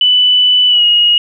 sine tone with pitch glide, 2985 to 2882 Hz, F#7 to F#7, +15 to -46 cents, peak -6 dBFS, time 0.01-1.18 s, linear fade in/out 2 ms, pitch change -61 cents, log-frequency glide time 0.68-0.84 s, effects none

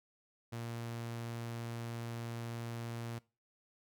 sawtooth tone, 116.8 Hz, A#2, 4 cents sharp, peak -36 dBFS, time 0.52-3.19 s, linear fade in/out 10 ms, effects noise-tail reverb RT60 0.3 s tail -21 dB re dry

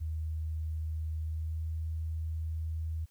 sine tone with pitch glide, 78.9 to 79.96 Hz, D#2 to D#2, +25 to +48 cents, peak -32 dBFS, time 0-3.06 s, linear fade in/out 20 ms, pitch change +23 cents, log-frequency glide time 1.24-1.61 s, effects white hiss -70 dBFS RMS until 3.1 s

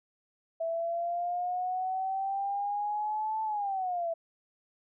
sine exponential two-way sweep, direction up then down, 656 to 880 to 656 Hz, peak -29 dBFS, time 0.6-4.14 s, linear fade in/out 10 ms, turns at 3.43 s, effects none

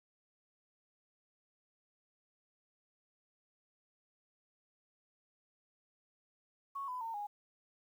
sine tone with pitch steps, 1106 / 1002.6 / 908.8 / 823.8 Hz, C#6 / B5 / A#5 / G#5, -4 / +26 / -44 / -14 cents, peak -38 dBFS, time 6.75-7.27 s, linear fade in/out 10 ms, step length 130 ms, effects 11-bit

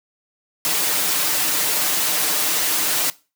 white noise with comb filter, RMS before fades -20 dBFS, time 0.65-3.1 s, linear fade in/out 0 ms, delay 6.6 ms, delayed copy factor +0.75, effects noise-tail reverb RT60 0.3 s tail -20 dB re dry + high-pass 200 Hz 12 dB/octave

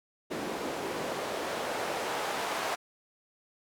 white noise with band-pass filter sweep, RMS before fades -34 dBFS, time 0.3-2.76 s, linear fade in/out 20 ms, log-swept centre 350 to 780 Hz, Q 1.1, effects none

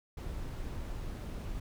brown noise, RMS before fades -39 dBFS, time 0.17-1.6 s, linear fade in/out 5 ms, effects none

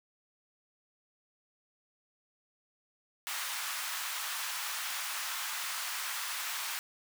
pink high-pass noise, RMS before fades -37 dBFS, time 3.27-6.79 s, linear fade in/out 0 ms, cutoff 1000 Hz, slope 24 dB/octave, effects none

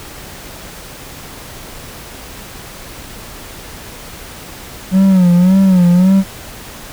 triangle tone with vibrato, 183.9 Hz, F#3, 10 cents flat, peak -4 dBFS, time 4.91-6.24 s, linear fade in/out 50 ms, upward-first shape sine, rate 1.8 Hz, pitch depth 93 cents each way, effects pink hiss -32 dBFS RMS until 6.92 s

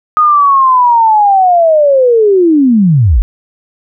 sine linear sweep, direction down, 1244.5 to 39.21 Hz, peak -4 dBFS, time 0.17-3.22 s, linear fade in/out 0 ms, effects none

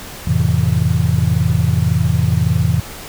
sine chord, F major seventh, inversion none, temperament just, 87.31 / 109.13 / 130.96 / 163.7 Hz, F2 / A2 / C3 / E3, 0 / -14 / +2 / -12 cents, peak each -17 dBFS, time 0.27-2.8 s, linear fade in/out 5 ms, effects tanh soft clip ceiling -2 dBFS + pink hiss -32 dBFS RMS until 3.08 s

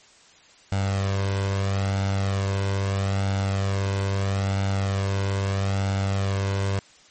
sawtooth tone with flanger, 98 Hz, G2, in tune, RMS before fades -24 dBFS, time 0.72-6.79 s, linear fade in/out 0 ms, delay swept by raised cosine 1.4 to 1.98 ms, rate 0.77 Hz, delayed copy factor +0.65, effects white hiss -53 dBFS RMS until 7.1 s + MP3 32 kbps

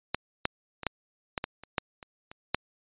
clicks, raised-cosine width 0.3 ms, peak -10 / -9 / -21 / -10 / -13 / -14 / -28 / -9 / -28 / -28 / -8 dBFS, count 11, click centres 0.146 / 0.454 / 0.833 / 0.867 / 1.378 / 1.441 / 1.636 / 1.782 / 2.028 / 2.315 / 2.546 s, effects resampled to 8000 Hz

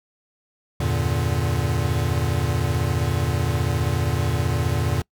square chord, E half-diminished seventh, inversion none, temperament equal with one note detuned, 82.41 / 97.66 / 116.54 / 146.83 Hz, E2 / G2 / Bb2 / D3, 0 / -6 / 0 / 0 cents, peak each -26 / -29 / -25 / -27 dBFS, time 0.8-5.02 s, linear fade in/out 5 ms, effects noise-tail reverb RT60 0.1 s tail -25 dB re dry

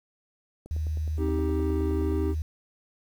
click train, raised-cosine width 2 ms, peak -31 dBFS, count 15, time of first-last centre 0.66-2.12 s, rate 9.59 Hz
sine tone, 77.78 Hz, D#2, in tune, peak -26 dBFS, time 0.71-2.42 s, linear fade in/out 0 ms
triangle chord, C minor, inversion none, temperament just, 261.6 / 314 / 392.4 Hz, C4 / Eb4 / G4, 0 / +16 / +2 cents, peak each -32 / -28 / -28 dBFS, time 1.17-2.35 s, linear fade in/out 50 ms
effects 9-bit

